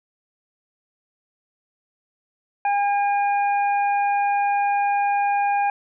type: harmonic tone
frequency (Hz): 810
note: G#5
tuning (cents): -43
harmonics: 1 / 2 / 3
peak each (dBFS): -18 / -31 / -31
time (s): 2.65-5.7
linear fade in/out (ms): 2
effects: none